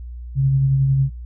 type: tone with tremolo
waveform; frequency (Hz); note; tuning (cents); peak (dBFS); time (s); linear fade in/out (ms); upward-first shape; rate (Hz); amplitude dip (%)
sine; 135.6; C#3; -38; -12; 0.35-1.1; 50; sine; 11; 25
effects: noise-tail reverb RT60 0.2 s tail -20 dB re dry + added 60 Hz sine -30 dBFS peak until 1.25 s